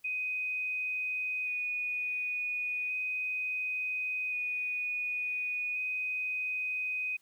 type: tone with vibrato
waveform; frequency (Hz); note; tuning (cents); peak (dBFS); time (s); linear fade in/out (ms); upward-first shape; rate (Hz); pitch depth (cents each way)
sine; 2489; D#7; 0; -31; 0.04-7.17; 10; square; 0.35; 10
effects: white hiss -69 dBFS RMS until 7.21 s